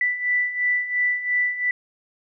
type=beating tone pair; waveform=sine; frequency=1975.5 / 1978.4 Hz; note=B6 / B6; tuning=0 / +3 cents; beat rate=2.9 Hz; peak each=-26 / -21 dBFS; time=0.01-1.71 s; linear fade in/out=2 ms; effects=none